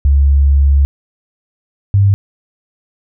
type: tone pair in turn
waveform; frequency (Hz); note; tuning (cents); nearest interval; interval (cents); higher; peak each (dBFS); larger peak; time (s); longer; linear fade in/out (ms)
sine; 69.8 / 99.47; C#2 / G2; +13 / +26; tritone; 613; second; -6; neither; 0.05-0.85 / 1.94-2.14; first; 0
effects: none